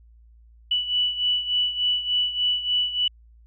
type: beating tone pair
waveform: sine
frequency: 2960 / 2963.4 Hz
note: F#7 / F#7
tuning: 0 / +2 cents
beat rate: 3.4 Hz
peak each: -22 / -27 dBFS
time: 0.71-3.08 s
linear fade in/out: 5 ms
effects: added 57 Hz sine -49 dBFS peak until 3.46 s